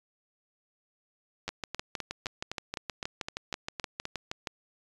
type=two click trains; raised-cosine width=0.2 ms; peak=-17 / -16 dBFS; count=11 / 20; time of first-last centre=1.49-4.054 / 1.48-4.472 s; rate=3.9 / 6.35 Hz; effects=resampled to 24000 Hz